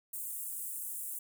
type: high-pass noise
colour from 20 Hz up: pink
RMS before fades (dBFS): -40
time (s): 0.13-1.19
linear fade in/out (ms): 5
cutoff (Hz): 8200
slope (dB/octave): 48
effects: none

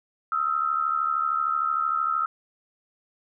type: tone pair together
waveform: sine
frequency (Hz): 1270.9 / 1344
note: D#6 / E6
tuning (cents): +36 / +33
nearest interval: minor second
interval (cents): 97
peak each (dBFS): -25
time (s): 0.32-2.26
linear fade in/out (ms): 2
effects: none

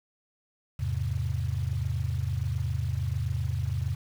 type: chord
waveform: sine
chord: E augmented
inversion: none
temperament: equal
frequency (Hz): 82.41 / 103.83 / 130.81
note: E2 / G#2 / B#2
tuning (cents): 0 / 0 / 0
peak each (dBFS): -31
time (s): 0.79-3.95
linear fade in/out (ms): 10
effects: 8-bit

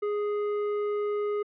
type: tone with tanh clipping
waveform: sine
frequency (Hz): 414.9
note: G#4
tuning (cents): -2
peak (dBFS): -28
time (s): 0.02-1.43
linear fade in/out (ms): 10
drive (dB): 12
effects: low-pass 2000 Hz 12 dB/octave

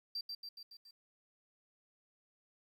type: tone with echo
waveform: triangle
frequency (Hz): 4699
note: D8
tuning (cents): 0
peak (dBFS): -35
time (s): 0.15-0.21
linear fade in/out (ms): 5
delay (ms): 140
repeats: 5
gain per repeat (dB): -4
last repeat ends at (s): 0.91
effects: tanh soft clip ceiling -33 dBFS + 12-bit

